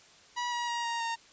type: tone with pitch steps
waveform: sawtooth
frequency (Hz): 970 / 957.8 / 945.7 / 933.7 / 921.9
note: B5 / A#5 / A#5 / A#5 / A#5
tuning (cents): -31 / +47 / +25 / +3 / -19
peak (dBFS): -27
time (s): 0.36-1.16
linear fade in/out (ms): 20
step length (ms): 160
effects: white hiss -57 dBFS RMS until 1.32 s + resampled to 16000 Hz